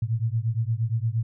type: beating tone pair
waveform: sine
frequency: 110 / 118.6 Hz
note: A2 / A#2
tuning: 0 / +30 cents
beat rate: 8.6 Hz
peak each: -25 / -26 dBFS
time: 0.02-1.23 s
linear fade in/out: 5 ms
effects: none